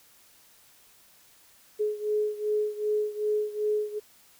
sine beating tone pair, 422 / 424.6 Hz, G#4 / G#4, +28 / +38 cents, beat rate 2.6 Hz, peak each -27 / -30 dBFS, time 1.79-4 s, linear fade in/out 20 ms, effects white hiss -58 dBFS RMS until 4.39 s

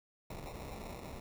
pink noise with sample-and-hold, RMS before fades -45 dBFS, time 0.3-1.2 s, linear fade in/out 5 ms, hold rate 1575 Hz, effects none

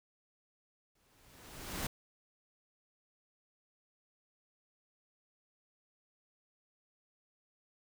pink noise with exponential growth, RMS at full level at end -36 dBFS, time 0.95-1.87 s, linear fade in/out 5 ms, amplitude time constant 200 ms, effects none

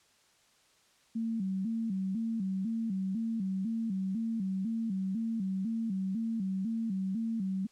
sine tone with vibrato, 207.7 Hz, G#3, in tune, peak -30 dBFS, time 1.15-7.67 s, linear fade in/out 10 ms, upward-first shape square, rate 2 Hz, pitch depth 150 cents each way, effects white hiss -66 dBFS RMS until 7.71 s + low-pass 8000 Hz 12 dB/octave

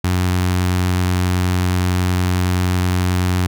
sawtooth tone with notch filter, 90.8 Hz, F#2, 32 cents flat, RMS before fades -17 dBFS, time 0.04-3.47 s, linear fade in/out 5 ms, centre 530 Hz, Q 1.6, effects none

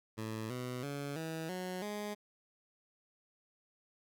15% pulse tone with pitch steps, 110.2 / 125.13 / 142.09 / 161.34 / 183.2 / 208 Hz, A2 / B2 / C#3 / E3 / F#3 / G#3, +3 / +23 / +43 / -37 / -17 / +3 cents, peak -32 dBFS, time 0.17-2.15 s, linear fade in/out 20 ms, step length 330 ms, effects 12-bit

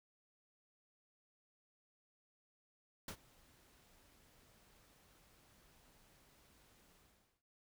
pink noise with ADSR envelope, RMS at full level -44 dBFS, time 3.08-7.43 s, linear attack 3 ms, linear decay 74 ms, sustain -24 dB, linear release 470 ms, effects none

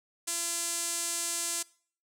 sawtooth tone with band-pass filter, 340 Hz, F4, 46 cents flat, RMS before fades -33 dBFS, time 0.27-1.63 s, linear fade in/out 10 ms, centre 8300 Hz, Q 2.1, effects noise-tail reverb RT60 0.5 s tail -23 dB re dry

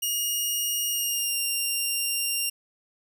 10% pulse tone with pitch glide, 2860 to 2785 Hz, F7 to F7, +41 to -5 cents, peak -17 dBFS, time 0.02-2.5 s, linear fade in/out 10 ms, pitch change -46 cents, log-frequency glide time 0.9-1.37 s, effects none

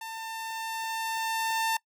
sawtooth tone with level ramp, 897 Hz, A5, 33 cents sharp, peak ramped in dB -33 to -21 dBFS, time 0.01-1.77 s, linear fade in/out 5 ms, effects noise-tail reverb RT60 0.1 s tail -23 dB re dry

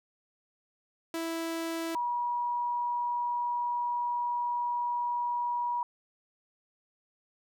sawtooth / sine tone pair in turn, 329.6 / 963.5 Hz, E4 / B5, 0 / -43 cents, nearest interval octave + perfect fifth, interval 1857 cents, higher second, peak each -28 dBFS, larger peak neither, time 1.14-1.95 / 1.95-5.83 s, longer second, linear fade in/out 2 ms, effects none

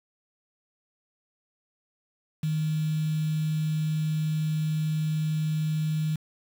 sine tone with quantisation, 155.56 Hz, D#3, in tune, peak -24 dBFS, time 2.43-6.16 s, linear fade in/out 5 ms, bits 7, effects none

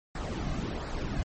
brown noise with flanger, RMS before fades -33 dBFS, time 0.15-1.23 s, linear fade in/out 2 ms, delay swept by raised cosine 0.31 to 2.21 ms, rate 1.4 Hz, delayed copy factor -0.55, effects low-pass 10000 Hz 12 dB/octave + MP3 32 kbps

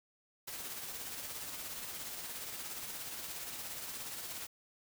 white noise with tremolo, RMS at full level -42 dBFS, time 0.47-4.47 s, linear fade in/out 10 ms, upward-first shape sine, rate 17 Hz, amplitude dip 35%, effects none

